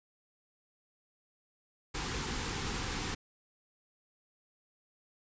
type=band-stop noise; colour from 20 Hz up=pink; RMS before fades=-36 dBFS; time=1.94-3.15 s; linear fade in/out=10 ms; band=520 to 740 Hz; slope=96 dB/octave; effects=resampled to 16000 Hz